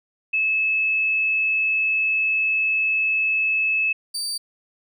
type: tone pair in turn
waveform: sine / 30% pulse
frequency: 2600 / 4633 Hz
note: E7 / D8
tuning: -24 / -24 cents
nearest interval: minor seventh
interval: 1000 cents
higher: second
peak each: -18 / -22 dBFS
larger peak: first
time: 0.33-3.93 / 4.14-4.38 s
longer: first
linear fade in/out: 10 ms
effects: none